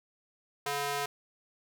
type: tone with high-pass filter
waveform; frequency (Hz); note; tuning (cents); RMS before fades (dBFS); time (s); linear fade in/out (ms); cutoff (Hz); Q
square; 142.7; D3; -49; -33; 0.66-1.06; 5; 640; 0.9
effects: none